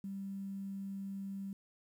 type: tone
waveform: sine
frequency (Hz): 196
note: G3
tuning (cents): 0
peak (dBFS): -39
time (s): 0.04-1.53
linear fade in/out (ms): 2
effects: 11-bit